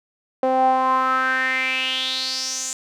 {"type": "tone with band-pass filter sweep", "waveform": "sawtooth", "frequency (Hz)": 260, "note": "C4", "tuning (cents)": -11, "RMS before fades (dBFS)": -21, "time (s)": [0.43, 2.73], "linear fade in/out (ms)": 0, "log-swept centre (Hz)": [610, 7300], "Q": 6, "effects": []}